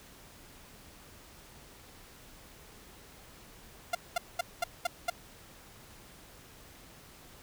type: tone bursts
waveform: sawtooth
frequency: 697 Hz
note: F5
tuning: 4 cents flat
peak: -23 dBFS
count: 6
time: 3.93-5.1 s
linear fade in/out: 5 ms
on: 20 ms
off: 210 ms
effects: pink hiss -54 dBFS RMS until 7.42 s